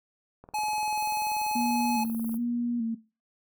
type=click train; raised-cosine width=1 ms; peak=-33 dBFS; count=40; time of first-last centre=0.44-2.342 s; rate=20.5 Hz
type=tone; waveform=square; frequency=849 Hz; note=G#5; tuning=38 cents sharp; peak=-28 dBFS; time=0.54-2.04 s; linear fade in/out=5 ms
type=high-pass noise; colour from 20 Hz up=white; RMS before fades=-44 dBFS; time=0.96-2.38 s; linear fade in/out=20 ms; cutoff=10000 Hz; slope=96 dB/octave
type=tone with vibrato; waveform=sine; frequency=233.1 Hz; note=A#3; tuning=in tune; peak=-26 dBFS; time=1.55-2.95 s; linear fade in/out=10 ms; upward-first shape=square; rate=1.2 Hz; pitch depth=44 cents each way
effects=noise-tail reverb RT60 0.3 s tail -18 dB re dry